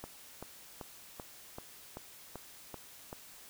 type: click train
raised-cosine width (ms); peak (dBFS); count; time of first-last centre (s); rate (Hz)
1; -28; 9; 0.04-3.129; 2.59
effects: white hiss -54 dBFS RMS until 3.49 s